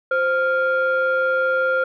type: tone pair together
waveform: sine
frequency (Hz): 522.1 / 1396.9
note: C5 / F6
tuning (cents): -4 / 0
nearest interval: octave + perfect fourth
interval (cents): 1704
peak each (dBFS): -18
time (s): 0.11-1.84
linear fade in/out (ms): 5
effects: tanh soft clip ceiling -12 dBFS